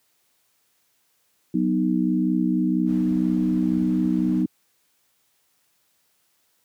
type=chord; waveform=sine; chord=B major; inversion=second; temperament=equal; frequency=185 / 246.9 / 311.1 Hz; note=F#3 / B3 / D#4; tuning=0 / 0 / 0 cents; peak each=-23 dBFS; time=1.54-4.46 s; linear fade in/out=5 ms
type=noise; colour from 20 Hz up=brown; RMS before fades=-37 dBFS; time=2.85-4.46 s; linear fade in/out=50 ms
effects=white hiss -67 dBFS RMS until 6.64 s + high-pass 80 Hz 12 dB/octave